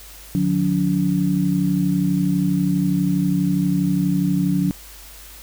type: tone cluster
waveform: sine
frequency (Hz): 149 / 181.3 / 286.2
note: D3 / F#3 / D4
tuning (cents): +25 / -35 / -45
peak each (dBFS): -24 / -18 / -22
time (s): 0.35-4.71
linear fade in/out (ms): 0
effects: added 50 Hz sine -43 dBFS peak until 5.42 s + white hiss -42 dBFS RMS until 5.42 s